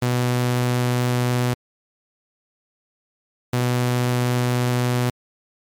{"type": "tone pair in turn", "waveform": "sawtooth", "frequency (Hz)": [123.47, 123.47], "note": ["B2", "B2"], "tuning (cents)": [0, 0], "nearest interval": "unison", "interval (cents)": 0, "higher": "neither", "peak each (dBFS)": -14, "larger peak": "neither", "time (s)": [[0.02, 1.54], [3.53, 5.1]], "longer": "second", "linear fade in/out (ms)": 5, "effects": ["MP3 96 kbps"]}